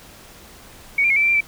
sine tone with pitch steps, 2238 / 2377 / 2171 / 2320 / 2346 / 2370 / 2323 Hz, C#7 / D7 / C#7 / D7 / D7 / D7 / D7, +16 / +20 / -37 / -22 / -2 / +15 / -20 cents, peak -14 dBFS, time 0.98-1.407 s, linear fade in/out 5 ms, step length 61 ms, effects pink hiss -44 dBFS RMS until 1.47 s

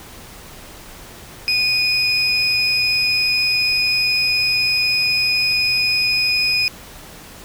sine tone pair together, 2472 / 5062 Hz, D#7 / D#8, -12 / +29 cents, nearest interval octave, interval 1241 cents, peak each -16 dBFS, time 1.48-6.68 s, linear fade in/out 0 ms, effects tanh soft clip ceiling -11 dBFS + pink hiss -39 dBFS RMS until 7.44 s

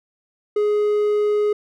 triangle tone, 417.9 Hz, G#4, 11 cents sharp, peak -14 dBFS, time 0.56-1.53 s, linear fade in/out 5 ms, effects none

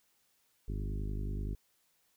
harmonic tone with a mistuned harmonic, 50.6 Hz, G#1, 44 cents flat, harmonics 1 / 2 / 3 / 4 / 5 / 6 / 7 / 8, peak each -35 / -41 / -45 / -47 / -49 / -51 / -52 / -53 dBFS, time 0.68-1.55 s, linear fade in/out 5 ms, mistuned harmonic 1, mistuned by -82 cents, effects white hiss -73 dBFS RMS until 2.16 s

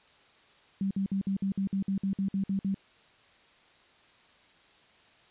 sine tone bursts, 194.7 Hz, G3, 12 cents flat, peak -26 dBFS, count 13, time 0.81-2.744 s, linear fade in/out 2 ms, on 98 ms, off 55 ms, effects white hiss -60 dBFS RMS until 5.3 s + resampled to 8000 Hz

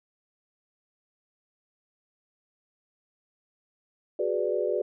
sine chord, G# half-diminished seventh, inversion third, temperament equal, 370 / 415.3 / 493.9 / 587.3 Hz, F#4 / G#4 / B4 / D5, 0 / 0 / 0 / 0 cents, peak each -30 dBFS, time 4.19-4.82 s, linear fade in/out 5 ms, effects none

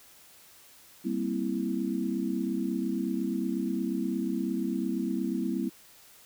sine chord, C dominant seventh, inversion second, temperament equal, 196 / 233.1 / 261.6 / 329.6 Hz, G3 / Bb3 / C4 / E4, 0 / 0 / 0 / 0 cents, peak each -33 dBFS, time 1.04-5.7 s, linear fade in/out 20 ms, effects white hiss -55 dBFS RMS until 6.25 s

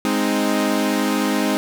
sawtooth chord, Ab major, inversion none, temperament equal, 207.7 / 261.6 / 311.1 Hz, Ab3 / C4 / Eb4, 0 / 0 / 0 cents, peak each -18 dBFS, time 0.05-1.57 s, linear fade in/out 0 ms, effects none

